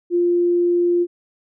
sine tone, 349.2 Hz, F4, in tune, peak -14 dBFS, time 0.1-1.07 s, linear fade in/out 50 ms, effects none

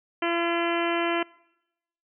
harmonic tone, 340 Hz, F4, 46 cents flat, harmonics 1 / 2 / 3 / 4 / 5 / 6 / 7 / 8 / 9, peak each -27 / -30 / -32 / -33 / -34 / -35 / -35 / -36 / -37 dBFS, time 0.22-1.23 s, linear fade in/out 5 ms, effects noise-tail reverb RT60 0.9 s tail -24 dB re dry

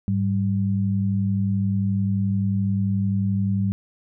sine tone pair together, 103 / 194.44 Hz, G#2 / G3, -14 / -14 cents, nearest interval major seventh, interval 1100 cents, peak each -22 dBFS, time 0.08-3.72 s, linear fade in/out 0 ms, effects none

